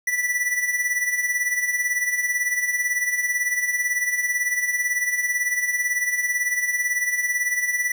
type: tone with tremolo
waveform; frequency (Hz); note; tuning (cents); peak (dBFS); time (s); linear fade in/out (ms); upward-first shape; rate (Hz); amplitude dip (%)
square; 1967; B6; -7; -19; 0.07-7.92; 5; sine; 18; 60
effects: 8-bit